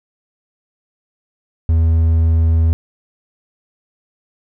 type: tone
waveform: triangle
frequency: 81.5 Hz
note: E2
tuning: 19 cents flat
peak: -8 dBFS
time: 1.69-2.73 s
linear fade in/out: 0 ms
effects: none